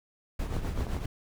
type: noise with tremolo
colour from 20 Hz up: brown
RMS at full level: -29 dBFS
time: 0.39-1.06 s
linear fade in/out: 5 ms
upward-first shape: triangle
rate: 7.8 Hz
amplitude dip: 65%
type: clicks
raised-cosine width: 1 ms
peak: -24 dBFS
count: 7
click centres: 0.525 / 0.566 / 0.648 / 0.776 / 0.808 / 0.868 / 0.966 s
effects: none